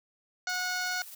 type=harmonic tone; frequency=730 Hz; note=F#5; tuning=24 cents flat; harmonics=1 / 2 / 3 / 4 / 5 / 6 / 7 / 8 / 9 / 10; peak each=-38 / -32 / -40 / -47 / -46 / -38 / -44 / -42 / -47 / -49 dBFS; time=0.47-1.02 s; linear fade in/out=2 ms
type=noise with tremolo; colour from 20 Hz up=blue; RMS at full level=-44 dBFS; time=0.49-1.15 s; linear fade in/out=5 ms; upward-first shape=triangle; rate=19 Hz; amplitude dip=45%
effects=none